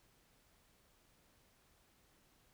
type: silence
effects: pink hiss -71 dBFS RMS until 2.53 s